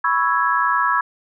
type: chord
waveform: sine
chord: C# minor seventh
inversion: third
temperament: equal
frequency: 987.8 / 1108.7 / 1318.5 / 1661.2 Hz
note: B5 / C#6 / E6 / G#6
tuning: 0 / 0 / 0 / 0 cents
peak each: -21 dBFS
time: 0.04-1.01 s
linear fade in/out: 5 ms
effects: none